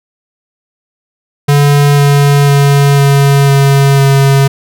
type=tone with pitch steps; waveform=square; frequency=143.7 / 142.46 / 141.23 / 140.01 / 138.81 / 137.61 Hz; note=D3 / C#3 / C#3 / C#3 / C#3 / C#3; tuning=-37 / +48 / +33 / +18 / +3 / -12 cents; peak=-5 dBFS; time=1.48-4.48 s; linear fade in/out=10 ms; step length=500 ms; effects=none